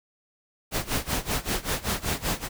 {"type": "noise with tremolo", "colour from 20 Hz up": "pink", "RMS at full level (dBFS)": -25, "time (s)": [0.71, 2.49], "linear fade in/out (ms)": 50, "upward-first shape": "sine", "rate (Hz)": 5.2, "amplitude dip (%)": 90, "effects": []}